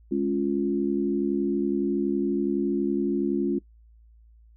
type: chord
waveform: sine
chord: Db major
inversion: second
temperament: equal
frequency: 207.7 / 277.2 / 349.2 Hz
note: Ab3 / Db4 / F4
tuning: 0 / 0 / 0 cents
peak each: -28 / -26 / -26 dBFS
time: 0.11-3.59 s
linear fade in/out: 10 ms
effects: noise-tail reverb RT60 0.1 s tail -20 dB re dry + added 56 Hz sine -51 dBFS peak until 4.56 s